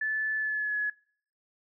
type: tone with pitch glide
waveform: sine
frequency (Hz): 1741 to 1694.4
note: A6 to G#6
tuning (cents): -19 to +34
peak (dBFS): -27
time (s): 0.01-0.9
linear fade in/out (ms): 5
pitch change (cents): -47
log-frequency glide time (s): 0.37-0.75
effects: noise-tail reverb RT60 0.6 s tail -24 dB re dry